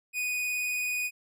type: tone with vibrato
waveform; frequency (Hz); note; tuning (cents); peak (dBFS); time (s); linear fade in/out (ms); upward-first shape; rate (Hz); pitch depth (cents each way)
45% pulse; 2480; D#7; -6; -28; 0.13-1.11; 50; sine; 19; 12
effects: none